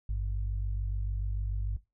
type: tone pair together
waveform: sine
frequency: 51.61 / 98.5 Hz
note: G#1 / G2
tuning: -10 / +9 cents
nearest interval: major seventh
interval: 1119 cents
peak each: -29 / -37 dBFS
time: 0.09-1.77 s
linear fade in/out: 5 ms
effects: noise-tail reverb RT60 0.2 s tail -17 dB re dry